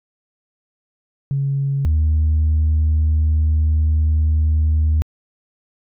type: tone pair in turn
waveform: sine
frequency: 138.59 / 77.56 Hz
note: C#3 / D#2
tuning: 0 / -5 cents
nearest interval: minor seventh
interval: 1005 cents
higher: first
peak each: -16 / -11 dBFS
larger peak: second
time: 1.31-1.85 / 1.85-5.02 s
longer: second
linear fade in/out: 0 ms
effects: tanh soft clip ceiling -11 dBFS